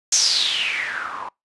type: noise with low-pass filter sweep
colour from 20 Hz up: blue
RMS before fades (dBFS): -22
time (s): 0.12-1.29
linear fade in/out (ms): 5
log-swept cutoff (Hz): 6400 to 920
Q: 6.7
effects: noise-tail reverb RT60 0.2 s tail -26 dB re dry + resampled to 24000 Hz